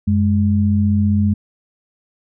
sine tone pair together, 92.5 / 207.7 Hz, F#2 / G#3, 0 / 0 cents, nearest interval octave + major second, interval 1400 cents, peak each -15 dBFS, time 0.07-1.34 s, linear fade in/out 10 ms, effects none

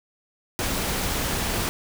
pink noise, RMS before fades -26 dBFS, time 0.59-1.69 s, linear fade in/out 0 ms, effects none

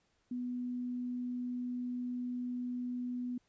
sine tone, 246.9 Hz, B3, in tune, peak -35 dBFS, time 0.31-3.38 s, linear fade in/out 5 ms, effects pink hiss -75 dBFS RMS until 3.48 s + resampled to 16000 Hz

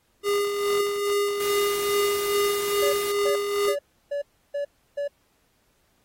square tone with tremolo, 406.7 Hz, G#4, 36 cents flat, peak -21 dBFS, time 0.23-3.76 s, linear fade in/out 50 ms, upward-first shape sine, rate 2.4 Hz, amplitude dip 45%
white noise, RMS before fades -34 dBFS, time 1.4-3.12 s, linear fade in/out 5 ms
triangle tone bursts, 572 Hz, D5, 46 cents flat, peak -23 dBFS, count 6, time 2.82-5.08 s, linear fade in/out 10 ms, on 110 ms, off 320 ms
effects pink hiss -67 dBFS RMS until 6.04 s + AAC 48 kbps

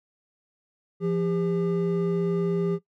triangle tone pair together, 171.53 / 401.2 Hz, F3 / G4, -31 / +40 cents, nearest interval octave + minor third, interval 1471 cents, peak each -23 / -24 dBFS, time 1-2.79 s, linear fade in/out 50 ms, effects noise-tail reverb RT60 0.1 s tail -17 dB re dry

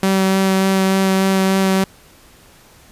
sawtooth tone with vibrato, 191.5 Hz, G3, 40 cents flat, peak -9 dBFS, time 0.03-1.84 s, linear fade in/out 2 ms, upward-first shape sine, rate 3.4 Hz, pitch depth 10 cents each way, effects pink hiss -47 dBFS RMS until 2.91 s + resampled to 32000 Hz

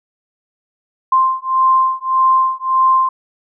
sine beating tone pair, 1046.5 / 1048.2 Hz, C6 / C6, 0 / +3 cents, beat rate 1.7 Hz, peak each -14 dBFS, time 1.12-3.09 s, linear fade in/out 5 ms, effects none

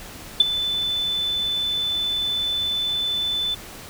sine tone with ADSR envelope, 3510 Hz, A7, 5 cents flat, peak -6 dBFS, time 0.4-3.55 s, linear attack 5 ms, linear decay 19 ms, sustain -15 dB, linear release 12 ms, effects tanh soft clip ceiling -4 dBFS + pink hiss -39 dBFS RMS until 3.89 s

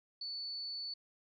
sine tone, 4470 Hz, C#8, 14 cents sharp, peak -39 dBFS, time 0.21-0.94 s, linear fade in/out 5 ms, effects none

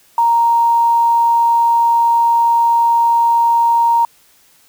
sine tone with quantisation, 932.3 Hz, A#5, in tune, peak -9 dBFS, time 0.18-4.05 s, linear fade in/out 2 ms, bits 6, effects white hiss -51 dBFS RMS until 4.68 s

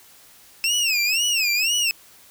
25% pulse tone with vibrato, 2637 Hz, E7, in tune, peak -15 dBFS, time 0.64-1.91 s, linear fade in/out 0 ms, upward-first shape sine, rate 2 Hz, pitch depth 190 cents each way, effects white hiss -50 dBFS RMS until 2.3 s

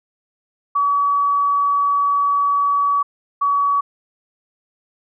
sine tone pair in turn, 1138 / 1133.8 Hz, C#6 / C#6, +45 / +39 cents, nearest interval unison, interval 6 cents, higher first, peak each -14 dBFS, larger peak neither, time 0.75-3.03 / 3.41-3.81 s, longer first, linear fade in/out 10 ms, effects none

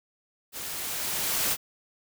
white noise with level ramp, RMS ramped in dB -37 to -25 dBFS, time 0.52-1.57 s, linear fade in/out 50 ms, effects none

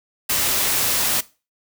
white noise, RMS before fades -20 dBFS, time 0.29-1.21 s, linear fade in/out 10 ms, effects noise-tail reverb RT60 0.3 s tail -19 dB re dry

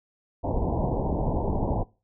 pink low-pass noise, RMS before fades -26 dBFS, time 0.43-1.84 s, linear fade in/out 20 ms, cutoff 960 Hz, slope 96 dB/octave, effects noise-tail reverb RT60 0.3 s tail -21 dB re dry

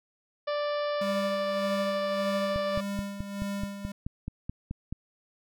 harmonic tone, 587.3 Hz, D5, in tune, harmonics 1 / 2 / 3 / 4 / 5 / 6 / 7 / 8 / 9, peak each -28 / -35 / -41 / -46 / -46 / -46 / -51 / -48 / -51 dBFS, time 0.47-2.81 s, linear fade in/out 10 ms
square tone with tremolo, 200 Hz, G3, 35 cents sharp, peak -31 dBFS, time 1.01-3.92 s, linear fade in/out 5 ms, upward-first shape sine, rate 1.7 Hz, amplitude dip 60%
click train, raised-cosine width 5 ms, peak -21 dBFS, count 12, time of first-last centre 2.56-4.926 s, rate 4.65 Hz
effects none

